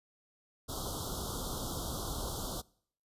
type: band-stop noise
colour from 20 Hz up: pink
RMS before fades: -38 dBFS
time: 0.68-2.62 s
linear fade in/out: 20 ms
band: 1400 to 3200 Hz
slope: 96 dB/octave
effects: noise-tail reverb RT60 0.6 s tail -24 dB re dry + resampled to 32000 Hz